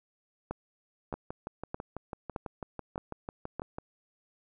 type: two click trains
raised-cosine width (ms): 1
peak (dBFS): -23 / -20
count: 17 / 6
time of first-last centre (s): 1.14-3.785 / 0.51-3.596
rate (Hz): 6.05 / 1.62
effects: none